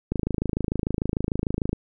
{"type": "click train", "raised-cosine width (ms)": 3, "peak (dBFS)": -11, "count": 44, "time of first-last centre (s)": [0.12, 1.73], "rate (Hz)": 26.7, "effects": []}